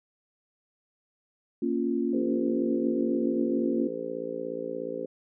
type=chord; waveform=sine; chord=Bb minor; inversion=none; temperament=equal; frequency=233.1 / 277.2 / 349.2 Hz; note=Bb3 / Db4 / F4; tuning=0 / 0 / 0 cents; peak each=-29 dBFS; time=1.62-3.88 s; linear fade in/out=5 ms
type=harmonic tone; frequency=56.9 Hz; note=A#1; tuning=41 cents flat; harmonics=3 / 4 / 5 / 6 / 7 / 8 / 9; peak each=-47 / -44 / -39 / -47 / -37 / -38 / -35 dBFS; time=2.13-5.06 s; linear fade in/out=5 ms
effects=none